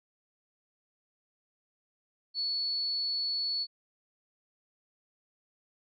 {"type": "tone", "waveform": "sine", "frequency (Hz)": 4419, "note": "C#8", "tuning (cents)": -6, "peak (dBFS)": -29, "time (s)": [2.34, 3.67], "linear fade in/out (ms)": 50, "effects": []}